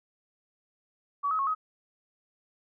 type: tone with pitch steps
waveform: sine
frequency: 1136 / 1275 / 1097 / 1265 Hz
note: C#6 / D#6 / C#6 / D#6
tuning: +42 / +42 / -18 / +28 cents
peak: -25 dBFS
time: 1.23-1.55 s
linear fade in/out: 20 ms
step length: 80 ms
effects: none